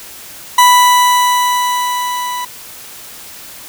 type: tone with level ramp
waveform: 40% pulse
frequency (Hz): 987.8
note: B5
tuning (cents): 0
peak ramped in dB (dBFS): -3 to -18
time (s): 0.58-2.45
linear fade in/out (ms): 5
effects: white hiss -33 dBFS RMS until 3.68 s